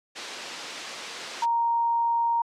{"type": "band-pass noise", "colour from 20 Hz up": "white", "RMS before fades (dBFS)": -38, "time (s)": [0.15, 1.46], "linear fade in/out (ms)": 20, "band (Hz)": [280, 5100], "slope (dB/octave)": 12}
{"type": "tone", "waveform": "sine", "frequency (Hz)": 932.3, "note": "A#5", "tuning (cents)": 0, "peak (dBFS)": -21, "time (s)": [1.42, 2.42], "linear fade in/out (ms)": 5}
{"effects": ["low-pass 8000 Hz 12 dB/octave"]}